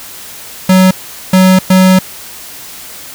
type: tone bursts at uneven times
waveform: square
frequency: 186.6 Hz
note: F#3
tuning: 15 cents sharp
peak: -4 dBFS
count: 3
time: 0.69-0.91 / 1.33-1.59 / 1.7-1.99 s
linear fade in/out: 5 ms
effects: white hiss -29 dBFS RMS until 3.14 s